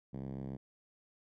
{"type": "tone with band-pass filter", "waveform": "5% pulse", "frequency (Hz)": 66.9, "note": "C2", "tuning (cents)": 39, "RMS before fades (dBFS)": -42, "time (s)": [0.13, 0.57], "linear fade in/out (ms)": 10, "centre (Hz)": 160, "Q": 1.7, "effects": []}